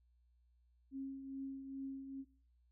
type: tone with tremolo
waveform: sine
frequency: 270.3 Hz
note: C#4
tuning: 44 cents flat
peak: -40 dBFS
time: 0.91-2.25 s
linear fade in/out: 50 ms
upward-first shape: triangle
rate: 2.4 Hz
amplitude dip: 55%
effects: noise-tail reverb RT60 0.4 s tail -17 dB re dry + added 60 Hz sine -69 dBFS peak until 2.71 s